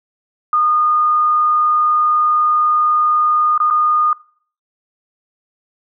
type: tone with dropouts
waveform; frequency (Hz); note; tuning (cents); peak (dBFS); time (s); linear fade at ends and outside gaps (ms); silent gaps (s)
sine; 1224; D#6; -29; -11; 0.53-4.13; 2; 3.578-3.601 / 3.702-3.708
effects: noise-tail reverb RT60 0.5 s tail -22 dB re dry